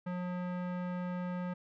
square tone with low-pass filter, 179.5 Hz, F3, 48 cents sharp, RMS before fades -37 dBFS, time 0.06-1.54 s, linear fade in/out 10 ms, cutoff 1600 Hz, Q 1.1, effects none

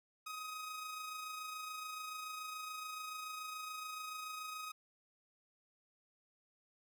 sawtooth tone with amplitude modulation, 1258 Hz, D#6, 19 cents sharp, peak -38 dBFS, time 0.26-4.72 s, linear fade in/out 10 ms, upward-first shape sine, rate 27 Hz, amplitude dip 35%, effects none

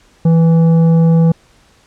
sine tone with tanh clipping, 164.81 Hz, E3, in tune, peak -8 dBFS, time 0.25-1.32 s, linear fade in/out 5 ms, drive 9 dB, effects pink hiss -50 dBFS RMS until 1.86 s + low-pass 8000 Hz 12 dB/octave

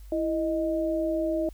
sine tone pair together, 330 / 623 Hz, E4 / D#5, +2 / +2 cents, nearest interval major seventh, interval 1100 cents, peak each -27 dBFS, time 0.12-1.49 s, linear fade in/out 2 ms, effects added 50 Hz sine -42 dBFS peak until 1.53 s + white hiss -61 dBFS RMS until 1.53 s

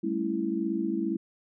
sine chord, A dominant seventh, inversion third, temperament just, 198 / 220 / 275 / 330 Hz, G3 / A3 / C#4 / E4, +18 / 0 / -14 / +2 cents, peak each -33 / -33 / -35 / -29 dBFS, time 0.03-1.17 s, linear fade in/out 10 ms, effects none

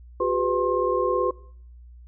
sine tone cluster, 363.3 / 401.8 / 502 / 1064 Hz, F#4 / G4 / B4 / C6, -32 / +43 / +28 / +29 cents, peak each -26 / -28 / -24 / -26 dBFS, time 0.2-1.31 s, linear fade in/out 5 ms, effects noise-tail reverb RT60 0.6 s tail -22 dB re dry + added 60 Hz sine -43 dBFS peak until 2.07 s

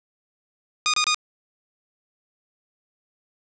10% pulse tone bursts, 1230 Hz, D#6, 20 cents flat, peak -10 dBFS, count 3, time 0.86-1.145 s, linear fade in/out 0 ms, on 77 ms, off 27 ms, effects resampled to 16000 Hz + 8-bit

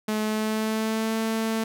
sawtooth tone with pitch glide, 214.8 to 222.8 Hz, A3 to A3, -41 to +22 cents, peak -20 dBFS, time 0.08-1.64 s, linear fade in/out 5 ms, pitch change +63 cents, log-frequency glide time 0.2-1.17 s, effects none

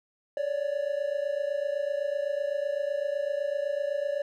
triangle tone pair together, 559.4 / 587.3 Hz, C#5 / D5, +16 / 0 cents, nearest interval minor second, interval 84 cents, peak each -28 dBFS, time 0.37-4.22 s, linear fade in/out 2 ms, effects none

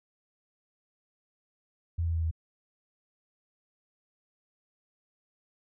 sine tone with pitch steps, 84.1 / 83.04 / 81.99 / 80.95 Hz, E2 / E2 / E2 / E2, +35 / +13 / -9 / -31 cents, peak -26 dBFS, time 1.98-2.312 s, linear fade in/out 10 ms, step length 83 ms, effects none

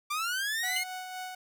sawtooth linear sweep, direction up, 1162 to 2171 Hz, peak -26 dBFS, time 0.1-0.84 s, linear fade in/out 10 ms
sawtooth tone with tremolo, 740 Hz, F#5, in tune, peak -32 dBFS, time 0.63-1.35 s, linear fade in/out 5 ms, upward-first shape sine, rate 3.9 Hz, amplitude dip 35%
45% pulse tone with exponential decay, 2960 Hz, F#7, in tune, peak -27 dBFS, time 0.76-0.88 s, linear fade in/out 5 ms, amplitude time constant 25 ms
effects none

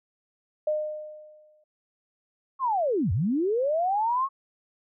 sine tone with exponential decay, 610 Hz, D#5, 34 cents flat, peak -21 dBFS, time 0.67-1.64 s, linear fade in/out 5 ms, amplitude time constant 210 ms
sine linear two-way sweep, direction down then up, 1108.7 to 78.8 to 1108.7 Hz, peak -22 dBFS, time 2.59-4.29 s, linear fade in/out 50 ms, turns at 3.12 s
effects none

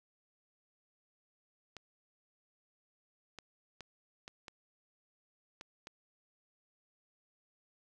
clicks, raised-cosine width 0.2 ms, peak -29 dBFS, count 7, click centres 1.767 / 3.387 / 3.807 / 4.279 / 4.482 / 5.611 / 5.871 s, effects none

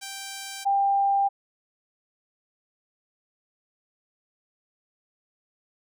5% pulse / sine tone pair in turn, 784 / 794 Hz, G5 / G5, 0 / +22 cents, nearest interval unison, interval 22 cents, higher second, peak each -23 / -19 dBFS, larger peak second, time 0.01-0.65 / 0.65-1.29 s, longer neither, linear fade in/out 20 ms, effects none

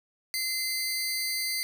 sawtooth tone pair together, 2066 / 4638 Hz, C7 / D8, -22 / -22 cents, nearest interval octave + major second, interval 1400 cents, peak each -28 dBFS, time 0.34-1.63 s, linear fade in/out 0 ms, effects none

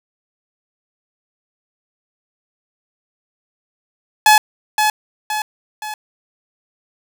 sawtooth tone with echo, 853 Hz, G#5, 46 cents sharp, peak -3 dBFS, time 4.26-4.38 s, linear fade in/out 2 ms, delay 520 ms, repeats 3, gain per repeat -6 dB, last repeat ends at 5.94 s, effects none

